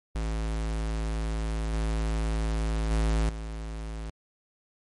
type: tone with level steps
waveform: square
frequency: 54.5 Hz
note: A1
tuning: 16 cents flat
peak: -28 / -26 / -23 / -34 dBFS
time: 0.15-4.1 s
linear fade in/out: 5 ms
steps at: 1.73 / 2.91 / 3.29 s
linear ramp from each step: 2 ms
effects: MP3 48 kbps